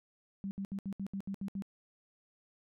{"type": "tone bursts", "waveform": "sine", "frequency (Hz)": 196, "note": "G3", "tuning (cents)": 0, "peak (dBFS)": -35, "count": 9, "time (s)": [0.44, 1.622], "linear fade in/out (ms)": 0, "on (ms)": 70, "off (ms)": 69, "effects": []}